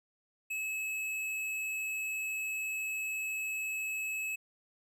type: tone with hard clipping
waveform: sine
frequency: 2586 Hz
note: E7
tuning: 34 cents flat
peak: -35 dBFS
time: 0.5-4.36 s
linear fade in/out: 10 ms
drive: 12 dB
effects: none